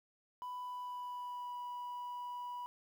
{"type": "tone with pitch glide", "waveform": "sine", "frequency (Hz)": [993, 979.3], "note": ["B5", "B5"], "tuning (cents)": [9, -15], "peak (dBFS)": -38, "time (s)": [0.42, 2.66], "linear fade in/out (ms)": 0, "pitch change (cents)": -24, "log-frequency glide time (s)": [0.61, 1.59], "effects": ["tanh soft clip ceiling -40 dBFS", "11-bit"]}